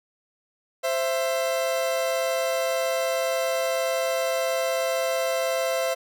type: tone pair together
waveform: 40% pulse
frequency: 524.2 / 666 Hz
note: C5 / E5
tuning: +3 / +18 cents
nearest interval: major third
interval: 415 cents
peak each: -25 dBFS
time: 0.83-5.95 s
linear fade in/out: 20 ms
effects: none